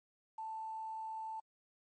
sine tone with quantisation, 883 Hz, A5, 6 cents sharp, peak -40 dBFS, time 0.38-1.4 s, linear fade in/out 5 ms, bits 11, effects MP3 32 kbps

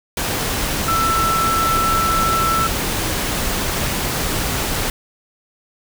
sine tone in noise, 1329 Hz, E6, 14 cents sharp, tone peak -16 dBFS, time 0.88-2.67 s, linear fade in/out 2 ms, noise pink, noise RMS -21 dBFS, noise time 0.17-4.9 s, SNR +2 dB, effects none

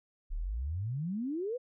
sine exponential sweep, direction up, 32.7 to 520 Hz, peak -32 dBFS, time 0.3-1.58 s, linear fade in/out 20 ms, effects none

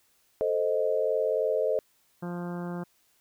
sine chord, A diminished, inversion none, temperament equal, 440 / 523.3 / 622.3 Hz, A4 / C5 / Eb5, 0 / 0 / 0 cents, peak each -28 dBFS, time 0.41-1.79 s, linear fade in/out 0 ms
harmonic tone, 175.1 Hz, F3, 5 cents sharp, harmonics 1 / 2 / 3 / 4 / 5 / 6 / 7 / 8 / 9, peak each -33 / -39 / -43 / -45 / -47 / -49 / -50 / -51 / -52 dBFS, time 2.22-2.84 s, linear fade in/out 10 ms
effects white hiss -67 dBFS RMS until 3.2 s

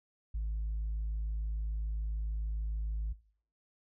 sine tone, 53.4 Hz, G#1, 49 cents sharp, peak -30 dBFS, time 0.34-3.13 s, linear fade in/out 10 ms, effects noise-tail reverb RT60 0.5 s tail -20 dB re dry + tanh soft clip ceiling -30 dBFS

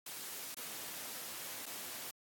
white noise with dropouts, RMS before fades -45 dBFS, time 0.06-2.11 s, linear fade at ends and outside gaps 5 ms, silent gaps 0.546-0.567 / 1.658-1.662 s, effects high-pass 150 Hz 12 dB/octave + AAC 64 kbps

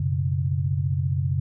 sine chord, F# suspended fourth, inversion none, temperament equal, 92.5 / 123.47 / 138.59 Hz, F#2 / B2 / C#3, 0 / 0 / 0 cents, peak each -25 / -29 / -24 dBFS, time 0-1.4 s, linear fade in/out 5 ms, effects none

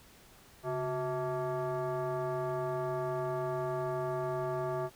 sine tone with frequency modulation, 138.8 Hz, C#3, 3 cents sharp, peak -31 dBFS, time 0.63-4.9 s, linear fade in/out 50 ms, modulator 510 Hz, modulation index 1.7, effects pink hiss -58 dBFS RMS until 4.95 s

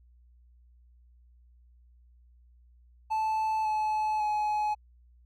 triangle tone with pitch steps, 874 / 859.5 / 845.2 Hz, A5 / A5 / G#5, -12 / -41 / +30 cents, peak -24 dBFS, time 3.1-4.75 s, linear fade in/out 20 ms, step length 550 ms, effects added 60 Hz sine -56 dBFS peak until 5.25 s

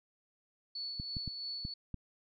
sine tone with tremolo, 4435 Hz, C#8, in tune, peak -37 dBFS, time 0.75-1.74 s, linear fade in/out 5 ms, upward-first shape sine, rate 3 Hz, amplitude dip 35%
clicks, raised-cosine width 5 ms, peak -27 dBFS, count 5, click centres 0.999 / 1.168 / 1.277 / 1.651 / 1.943 s
effects none

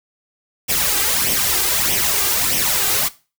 white noise with flanger, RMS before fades -18 dBFS, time 0.68-3.09 s, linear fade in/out 20 ms, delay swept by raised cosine 0.34 to 2.54 ms, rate 1.6 Hz, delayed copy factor +0.65, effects noise-tail reverb RT60 0.3 s tail -17 dB re dry

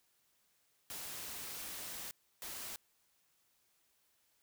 white noise bursts at uneven times, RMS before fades -45 dBFS, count 2, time 0.9-2.11 / 2.42-2.76 s, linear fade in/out 0 ms, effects white hiss -75 dBFS RMS until 4.42 s

